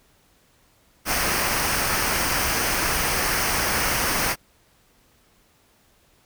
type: noise with comb filter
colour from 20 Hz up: pink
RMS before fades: -23 dBFS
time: 1.05-4.36 s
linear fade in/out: 50 ms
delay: 0.27 ms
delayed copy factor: -0.55
effects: pink hiss -60 dBFS RMS until 6.25 s